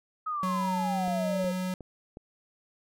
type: exponential sweep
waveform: sine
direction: down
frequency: 1281 to 523.3 Hz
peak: -29 dBFS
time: 0.26-1.52 s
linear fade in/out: 10 ms
type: tone with pitch glide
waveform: square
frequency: 185.8 to 184.41 Hz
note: F#3 to F#3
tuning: +7 to -6 cents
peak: -30 dBFS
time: 0.43-1.74 s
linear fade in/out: 2 ms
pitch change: -13 cents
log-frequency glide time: 0.96-1.01 s
type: click train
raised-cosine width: 2 ms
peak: -29 dBFS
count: 4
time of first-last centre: 1.08-2.171 s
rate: 2.75 Hz
effects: none